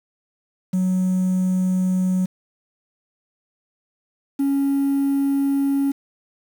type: tone pair in turn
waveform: triangle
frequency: 185 / 277.2 Hz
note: F#3 / C#4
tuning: 0 / 0 cents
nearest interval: perfect fifth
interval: 700 cents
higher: second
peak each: -14 dBFS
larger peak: neither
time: 0.73-2.26 / 4.39-5.92 s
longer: neither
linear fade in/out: 10 ms
effects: tanh soft clip ceiling -12 dBFS + 7-bit